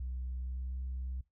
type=tone with pitch glide; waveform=sine; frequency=63 to 64.14 Hz; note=B1 to C2; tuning=+35 to -34 cents; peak=-34 dBFS; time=0-1.21 s; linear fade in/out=5 ms; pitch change=+31 cents; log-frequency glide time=0.37-0.74 s; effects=noise-tail reverb RT60 0.2 s tail -22 dB re dry + tanh soft clip ceiling -33 dBFS